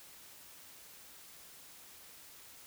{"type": "silence", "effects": ["white hiss -55 dBFS RMS until 2.66 s"]}